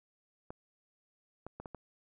clicks, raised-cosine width 1 ms, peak -29 dBFS, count 5, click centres 0.505 / 1.466 / 1.6 / 1.658 / 1.747 s, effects none

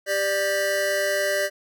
square tone cluster, 395.9 / 591 / 1575 / 1949 Hz, G4 / D5 / G6 / B6, +17 / +11 / +8 / -23 cents, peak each -32 / -24 / -30 / -30 dBFS, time 0.06-1.5 s, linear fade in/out 50 ms, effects none

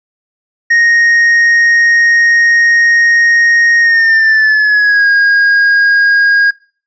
triangle tone with pitch glide, 1864.7 to 1632.7 Hz, A#6 to G#6, 0 to -30 cents, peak -4 dBFS, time 0.7-6.51 s, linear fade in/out 10 ms, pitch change -230 cents, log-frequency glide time 3.81-5.08 s, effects noise-tail reverb RT60 0.4 s tail -22 dB re dry + resampled to 16000 Hz

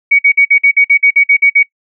sine tone bursts, 2247 Hz, C#7, 23 cents sharp, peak -4 dBFS, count 12, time 0.11-1.631 s, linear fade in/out 10 ms, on 80 ms, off 51 ms, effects noise-tail reverb RT60 0.1 s tail -21 dB re dry

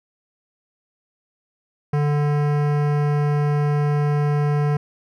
sine tone with hard clipping, 146.8 Hz, D3, in tune, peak -19 dBFS, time 1.93-4.77 s, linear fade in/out 5 ms, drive 18 dB, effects none

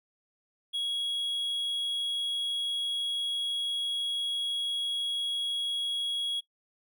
triangle tone, 3322 Hz, G#7, in tune, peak -27 dBFS, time 0.73-6.41 s, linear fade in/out 20 ms, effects noise-tail reverb RT60 0.1 s tail -20 dB re dry

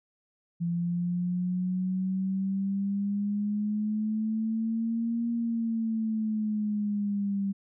sine exponential two-way sweep, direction up then down, 170 to 234.6 to 196.2 Hz, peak -26 dBFS, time 0.6-7.53 s, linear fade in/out 20 ms, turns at 5.3 s, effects none

